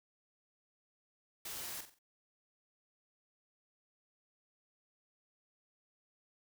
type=noise with echo; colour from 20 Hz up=white; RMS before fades=-44 dBFS; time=1.45-1.81 s; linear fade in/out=5 ms; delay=45 ms; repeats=4; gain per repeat=-8 dB; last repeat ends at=1.99 s; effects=none